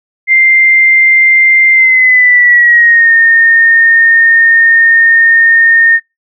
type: tone with pitch glide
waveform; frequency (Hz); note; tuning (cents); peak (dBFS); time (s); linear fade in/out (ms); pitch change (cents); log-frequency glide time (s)
sine; 2093 to 1832.6; C7 to A#6; 0 to -30; -3; 0.27-6; 50; -230; 1.72-3.12
effects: noise-tail reverb RT60 0.2 s tail -22 dB re dry